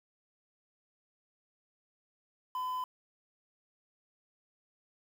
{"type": "tone with quantisation", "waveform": "triangle", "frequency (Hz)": 1011, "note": "B5", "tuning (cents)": 40, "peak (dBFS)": -31, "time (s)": [2.55, 2.84], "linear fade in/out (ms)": 2, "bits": 9, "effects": []}